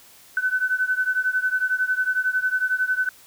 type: beating tone pair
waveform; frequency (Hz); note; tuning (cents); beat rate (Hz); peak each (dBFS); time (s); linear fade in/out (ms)
sine; 1506 / 1517; F#6 / F#6; +30 / +43; 11; -22 / -24; 0.37-3.09; 2
effects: white hiss -50 dBFS RMS until 3.26 s